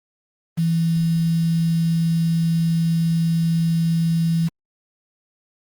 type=tone with quantisation; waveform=sine; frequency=165.5 Hz; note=E3; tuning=7 cents sharp; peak=-16 dBFS; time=0.57-4.49 s; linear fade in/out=20 ms; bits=6; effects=Opus 32 kbps